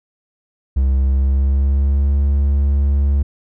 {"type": "tone with pitch glide", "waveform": "triangle", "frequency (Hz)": [66.5, 70.21], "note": ["C2", "C#2"], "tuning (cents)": [29, 23], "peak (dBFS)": -10, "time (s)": [0.76, 3.23], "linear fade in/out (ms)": 10, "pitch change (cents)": 94, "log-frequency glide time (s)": [0.95, 2.14], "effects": []}